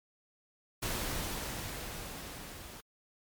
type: noise with level ramp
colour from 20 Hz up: pink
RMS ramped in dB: -34 to -48 dBFS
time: 0.82-2.81 s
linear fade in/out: 10 ms
effects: MP3 96 kbps